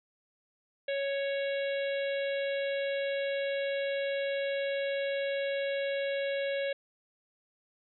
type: harmonic tone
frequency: 554.4 Hz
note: C#5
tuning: in tune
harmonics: 1 / 3 / 4 / 5 / 6 / 7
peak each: -30 / -40 / -42 / -44 / -46 / -47 dBFS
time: 0.88-6.73 s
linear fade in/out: 5 ms
effects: none